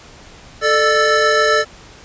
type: tone cluster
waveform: square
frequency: 438.8 / 599 / 1324 / 1750 Hz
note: A4 / D5 / E6 / A6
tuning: -5 / +34 / +7 / -10 cents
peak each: -18 dBFS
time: 0.61-1.65 s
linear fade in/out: 50 ms
effects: pink hiss -41 dBFS RMS until 2.04 s + resampled to 16000 Hz